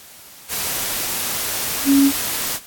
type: tone in noise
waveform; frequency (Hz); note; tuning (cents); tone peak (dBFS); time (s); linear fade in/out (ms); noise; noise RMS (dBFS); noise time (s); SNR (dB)
sine; 277.2; C#4; 0; -10; 1.85-2.12; 50; white; -23; 0.48-2.6; +10
effects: white hiss -42 dBFS RMS until 2.66 s + AAC 64 kbps